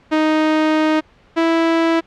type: tone pair in turn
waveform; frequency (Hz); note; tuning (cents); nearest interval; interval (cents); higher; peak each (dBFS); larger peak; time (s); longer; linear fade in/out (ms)
sawtooth; 311.1 / 329.6; D#4 / E4; 0 / 0; minor second; 100; second; -9; neither; 0.11-1.01 / 1.36-2.01; first; 20
effects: pink hiss -51 dBFS RMS until 2.06 s + low-pass 3000 Hz 12 dB/octave